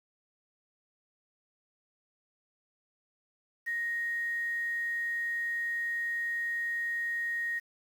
sine tone with quantisation, 1870 Hz, A#6, 5 cents sharp, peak -30 dBFS, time 3.66-7.6 s, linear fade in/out 20 ms, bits 9, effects none

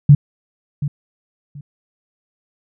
sine tone with echo, 144.2 Hz, D3, 31 cents flat, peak -3 dBFS, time 0.09-0.15 s, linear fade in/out 5 ms, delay 730 ms, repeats 2, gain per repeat -14 dB, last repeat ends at 1.61 s, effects none

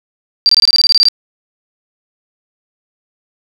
sine tone bursts, 4699 Hz, D8, in tune, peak -5 dBFS, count 12, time 0.46-1.085 s, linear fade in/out 0 ms, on 31 ms, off 23 ms, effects none

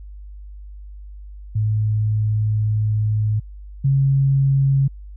sine tone pair in turn, 107.1 / 136.82 Hz, A2 / C#3, -46 / -22 cents, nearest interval major third, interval 424 cents, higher second, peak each -16 / -13 dBFS, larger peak second, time 1.55-3.4 / 3.84-4.88 s, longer first, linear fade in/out 10 ms, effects added 50 Hz sine -34 dBFS peak until 5.16 s

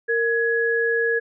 sine tone pair together, 462.5 / 1677 Hz, A#4 / G#6, -14 / +16 cents, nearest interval octave + minor seventh, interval 2230 cents, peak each -21 dBFS, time 0.08-1.2 s, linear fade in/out 20 ms, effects none

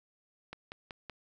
click train, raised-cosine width 0.3 ms, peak -26 dBFS, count 4, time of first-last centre 0.53-1.097 s, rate 5.29 Hz, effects none

